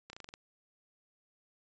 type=slowing click train; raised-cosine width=0.2 ms; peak=-29 dBFS; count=7; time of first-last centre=0.1-0.339 s; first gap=31 ms; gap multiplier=1.1; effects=resampled to 16000 Hz